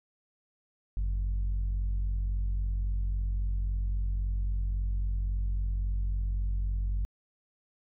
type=tone pair together; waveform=sine; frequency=49.01 / 92.7 Hz; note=G1 / F#2; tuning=0 / +4 cents; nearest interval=major seventh; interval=1104 cents; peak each=-25 / -36 dBFS; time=0.97-7.05 s; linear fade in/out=0 ms; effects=tanh soft clip ceiling -25 dBFS